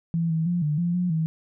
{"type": "tone with pitch steps", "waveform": "sine", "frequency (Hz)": [166.7, 161.2, 175.1, 149.5, 173, 178.9, 160.2], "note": ["E3", "E3", "F3", "D3", "F3", "F3", "E3"], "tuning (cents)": [20, -38, 5, 31, -16, 42, -49], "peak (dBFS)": -21, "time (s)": [0.14, 1.26], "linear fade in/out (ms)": 0, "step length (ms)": 160, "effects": []}